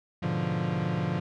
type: chord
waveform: 40% pulse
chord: G# diminished seventh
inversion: none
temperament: equal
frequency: 103.83 / 123.47 / 146.83 / 174.61 Hz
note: G#2 / B2 / D3 / F3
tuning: 0 / 0 / 0 / 0 cents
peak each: -35 / -34 / -31 / -29 dBFS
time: 0.22-1.2 s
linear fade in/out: 10 ms
effects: low-pass 3000 Hz 12 dB/octave